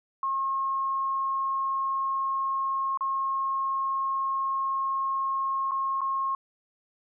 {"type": "tone with dropouts", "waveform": "sine", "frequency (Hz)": 1079, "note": "C#6", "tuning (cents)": -47, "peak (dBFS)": -25, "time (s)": [0.23, 6.35], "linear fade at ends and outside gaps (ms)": 2, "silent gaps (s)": [[2.974, 3.008], [5.711, 5.717], [6.008, 6.015]], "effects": []}